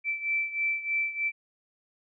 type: beating tone pair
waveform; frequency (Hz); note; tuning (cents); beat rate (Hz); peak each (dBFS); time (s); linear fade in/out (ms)
sine; 2328 / 2331.2; D7 / D7; -16 / -13; 3.2; -28 / -32; 0.04-1.32; 50
effects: none